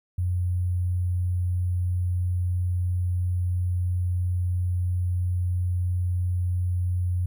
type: tone with sample-and-hold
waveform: sine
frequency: 89.7 Hz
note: F2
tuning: 47 cents sharp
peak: -22 dBFS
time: 0.18-7.26 s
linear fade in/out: 5 ms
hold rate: 11025 Hz
effects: none